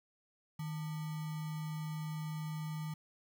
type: tone with sample-and-hold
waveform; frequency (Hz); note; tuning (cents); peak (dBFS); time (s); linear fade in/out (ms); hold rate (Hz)
sine; 155.56; D#3; 0; -37; 0.59-2.94; 5; 1050
effects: none